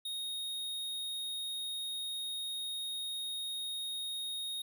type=tone; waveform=square; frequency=3729 Hz; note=A#7; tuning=in tune; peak=-37 dBFS; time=0.05-4.62 s; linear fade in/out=5 ms; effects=none